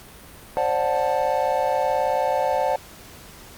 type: chord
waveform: triangle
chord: D dominant seventh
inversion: third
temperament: just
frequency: 528.6 / 587.3 / 734.2 / 881 Hz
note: C5 / D5 / F#5 / A5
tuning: +18 / 0 / -14 / +2 cents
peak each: -23 dBFS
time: 0.57-2.76 s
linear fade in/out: 0 ms
effects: pink hiss -44 dBFS RMS until 3.57 s + Opus 48 kbps